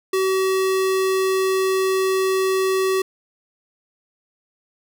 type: tone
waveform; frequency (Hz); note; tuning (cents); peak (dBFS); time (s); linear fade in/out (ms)
square; 380; F#4; +46; -18; 0.13-3.02; 5
effects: none